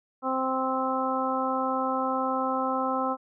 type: harmonic tone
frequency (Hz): 261.6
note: C4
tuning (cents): 0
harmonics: 1 / 2 / 3 / 4 / 5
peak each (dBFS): -31 / -31 / -31 / -31 / -31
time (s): 0.22-3.17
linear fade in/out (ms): 50
effects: none